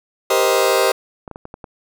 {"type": "chord", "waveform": "sawtooth", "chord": "C minor seventh", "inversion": "second", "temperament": "just", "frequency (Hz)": [392.4, 470.9, 523.3, 627.9], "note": ["G4", "Bb4", "C5", "Eb5"], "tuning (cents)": [2, 18, 0, 16], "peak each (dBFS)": [-15, -16, -14, -16], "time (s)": [0.3, 0.92], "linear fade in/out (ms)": 5}
{"type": "clicks", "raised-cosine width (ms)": 1, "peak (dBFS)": -19, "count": 6, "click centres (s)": [1.278, 1.313, 1.359, 1.454, 1.541, 1.642]}
{"effects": []}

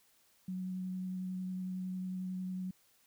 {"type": "tone with vibrato", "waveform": "sine", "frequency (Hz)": 185, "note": "F#3", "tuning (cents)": 0, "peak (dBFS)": -36, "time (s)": [0.48, 2.71], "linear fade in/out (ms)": 5, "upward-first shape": "triangle", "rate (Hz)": 11, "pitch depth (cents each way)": 13, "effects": ["white hiss -69 dBFS RMS until 3.06 s"]}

